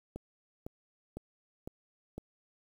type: click train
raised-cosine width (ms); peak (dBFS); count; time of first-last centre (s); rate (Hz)
2; -27; 5; 0.16-2.18; 1.98
effects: 9-bit